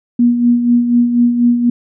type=tone with tremolo; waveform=sine; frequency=240.1 Hz; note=B3; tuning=49 cents flat; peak=-6 dBFS; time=0.19-1.7 s; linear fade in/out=5 ms; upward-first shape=sine; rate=4.1 Hz; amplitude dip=55%; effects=none